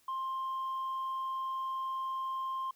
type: tone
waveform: sine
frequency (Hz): 1055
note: C6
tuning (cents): +14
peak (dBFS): -31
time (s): 0.08-2.71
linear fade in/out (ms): 5
effects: tanh soft clip ceiling -32 dBFS + white hiss -68 dBFS RMS until 2.75 s